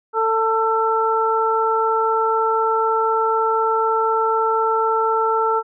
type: harmonic tone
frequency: 446 Hz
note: A4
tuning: 23 cents sharp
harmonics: 1 / 2 / 3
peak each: -20 / -20 / -20 dBFS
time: 0.13-5.63 s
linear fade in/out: 50 ms
effects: none